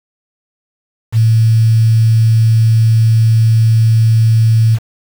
sine tone with quantisation, 112.5 Hz, A2, 39 cents sharp, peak -6 dBFS, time 1.12-4.79 s, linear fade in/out 50 ms, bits 5, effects none

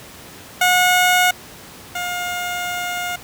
15% pulse tone pair in turn, 725 / 711.7 Hz, F#5 / F5, -35 / +33 cents, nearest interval unison, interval 32 cents, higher first, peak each -6 / -16 dBFS, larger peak first, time 0.61-1.31 / 1.95-3.16 s, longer second, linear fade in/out 5 ms, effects pink hiss -39 dBFS RMS until 3.23 s + high-pass 80 Hz 12 dB/octave

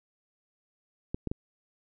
clicks, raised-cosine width 3 ms, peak -18 dBFS, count 3, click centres 1.145 / 1.273 / 1.315 s, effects none

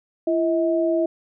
sine tone pair together, 337.5 / 640 Hz, E4 / D#5, +41 / +49 cents, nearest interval major seventh, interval 1108 cents, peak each -20 / -21 dBFS, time 0.27-1.06 s, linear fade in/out 5 ms, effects none

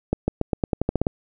accelerating click train, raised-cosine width 2 ms, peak -7 dBFS, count 11, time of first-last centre 0.13-1.068 s, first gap 150 ms, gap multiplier 0.89, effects none

